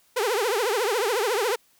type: tone with vibrato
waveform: sawtooth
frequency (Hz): 446.5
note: A4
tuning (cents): +25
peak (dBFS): -18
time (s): 0.16-1.56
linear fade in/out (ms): 10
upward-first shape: triangle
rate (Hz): 14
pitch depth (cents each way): 280
effects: white hiss -62 dBFS RMS until 1.79 s

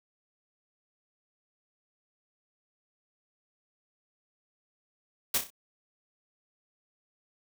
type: noise with echo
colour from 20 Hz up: white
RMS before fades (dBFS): -26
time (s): 5.34-5.38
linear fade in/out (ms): 5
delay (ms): 31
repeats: 4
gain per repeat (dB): -7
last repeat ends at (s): 5.504
effects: none

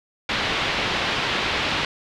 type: low-pass noise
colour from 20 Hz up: white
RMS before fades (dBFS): -24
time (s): 0.29-1.85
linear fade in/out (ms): 2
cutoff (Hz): 3700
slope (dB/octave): 24
effects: none

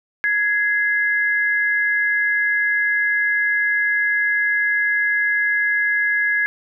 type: tone pair together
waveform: sine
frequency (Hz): 1668 / 2072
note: G#6 / C7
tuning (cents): +7 / -17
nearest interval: major third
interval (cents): 376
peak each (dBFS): -17 / -22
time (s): 0.24-6.46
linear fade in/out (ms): 0
effects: none

